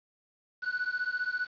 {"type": "beating tone pair", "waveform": "triangle", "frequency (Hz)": [1474, 1489], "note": ["F#6", "F#6"], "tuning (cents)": [-7, 11], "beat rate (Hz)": 15, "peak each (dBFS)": -31, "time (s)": [0.62, 1.47], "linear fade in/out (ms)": 20, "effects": ["resampled to 11025 Hz", "9-bit"]}